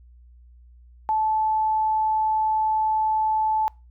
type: tone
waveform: sine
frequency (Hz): 870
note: A5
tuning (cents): -20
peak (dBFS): -19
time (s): 1.09-3.68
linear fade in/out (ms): 0
effects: noise-tail reverb RT60 0.3 s tail -26 dB re dry + added 60 Hz sine -47 dBFS peak until 3.9 s